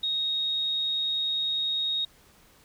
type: tone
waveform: sine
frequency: 3750 Hz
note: A#7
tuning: 10 cents sharp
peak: -25 dBFS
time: 0.03-2.05 s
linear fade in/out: 5 ms
effects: pink hiss -58 dBFS RMS until 2.64 s